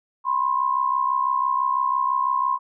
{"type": "tone pair together", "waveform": "sine", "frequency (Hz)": [1000, 1066], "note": ["B5", "C6"], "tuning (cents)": [21, 32], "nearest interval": "minor second", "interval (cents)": 111, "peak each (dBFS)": [-23, -21], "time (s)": [0.24, 2.59], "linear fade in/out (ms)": 50, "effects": []}